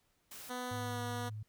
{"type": "noise", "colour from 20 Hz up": "white", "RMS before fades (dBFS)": -49, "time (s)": [0.31, 0.5], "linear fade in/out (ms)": 5}
{"type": "tone with pitch glide", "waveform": "10% pulse", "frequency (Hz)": [248.9, 242.7], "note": ["B3", "B3"], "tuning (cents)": [14, -30], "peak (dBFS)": -30, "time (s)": [0.49, 1.3], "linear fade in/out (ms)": 20, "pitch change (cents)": -44, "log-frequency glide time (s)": [0.71, 1.01]}
{"type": "tone", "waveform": "sine", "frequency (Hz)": 107, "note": "A2", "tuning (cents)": -48, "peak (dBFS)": -40, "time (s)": [0.71, 1.43], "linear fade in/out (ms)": 5}
{"effects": ["pink hiss -75 dBFS RMS until 1.48 s"]}